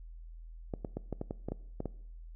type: clicks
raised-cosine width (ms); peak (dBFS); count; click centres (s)
2; -22; 10; 0.738 / 0.848 / 0.97 / 1.127 / 1.214 / 1.309 / 1.486 / 1.52 / 1.804 / 1.857
effects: noise-tail reverb RT60 0.7 s tail -21 dB re dry + added 41 Hz sine -45 dBFS peak until 2.35 s